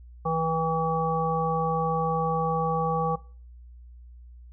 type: harmonic tone with a mistuned harmonic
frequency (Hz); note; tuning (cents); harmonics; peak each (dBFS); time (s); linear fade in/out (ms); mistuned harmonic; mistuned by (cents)
162.6; E3; -23; 1 / 3 / 5 / 7; -29 / -29 / -29 / -29; 0.25-3.16; 10; 5; -18
effects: noise-tail reverb RT60 0.4 s tail -19 dB re dry + added 60 Hz sine -44 dBFS peak until 4.52 s